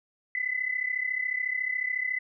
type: tone pair together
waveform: sine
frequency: 2000 / 2034 Hz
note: B6 / C7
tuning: +21 / -50 cents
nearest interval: unison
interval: 29 cents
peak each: -29 / -31 dBFS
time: 0.35-2.19 s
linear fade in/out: 2 ms
effects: none